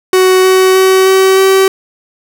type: tone with pitch steps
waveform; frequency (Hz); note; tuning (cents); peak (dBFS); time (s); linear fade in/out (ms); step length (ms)
45% pulse; 372.7 / 375.5 / 378.3 / 381.2 / 384.1; F#4 / F#4 / F#4 / G4 / G4; +13 / +26 / +38 / -48 / -35; -5; 0.13-1.68; 2; 310
effects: none